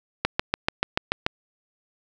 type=click train; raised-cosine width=0.3 ms; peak=-4 dBFS; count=8; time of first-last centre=0.25-1.264 s; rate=6.9 Hz; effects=none